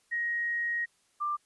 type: tone pair in turn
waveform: sine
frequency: 1883 / 1186.2 Hz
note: A#6 / D6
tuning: +17 / +17 cents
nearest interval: minor sixth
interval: 800 cents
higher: first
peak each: -28 dBFS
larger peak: neither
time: 0.11-0.86 / 1.2-1.37 s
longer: first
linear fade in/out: 20 ms
effects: white hiss -69 dBFS RMS until 1.45 s + resampled to 24000 Hz